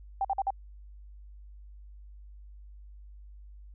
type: tone bursts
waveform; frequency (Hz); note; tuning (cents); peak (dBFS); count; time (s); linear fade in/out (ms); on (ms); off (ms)
sine; 784; G5; 0; -25; 4; 0.21-0.505; 2; 37; 49
effects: added 50 Hz sine -46 dBFS peak until 3.74 s